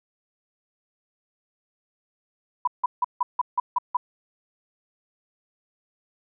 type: tone bursts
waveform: sine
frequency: 987.8 Hz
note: B5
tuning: in tune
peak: -18 dBFS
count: 8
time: 2.65-3.97 s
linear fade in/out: 5 ms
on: 25 ms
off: 160 ms
effects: none